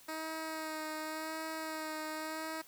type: tone with vibrato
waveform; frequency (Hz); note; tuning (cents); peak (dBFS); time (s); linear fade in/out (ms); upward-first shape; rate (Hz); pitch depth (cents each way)
10% pulse; 314.7; D#4; +20; -30; 0.08-2.62; 10; sine; 0.9; 22
effects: white hiss -59 dBFS RMS until 2.67 s